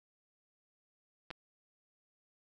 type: clicks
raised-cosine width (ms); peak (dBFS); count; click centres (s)
0.3; -27; 2; 1.305 / 1.311
effects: none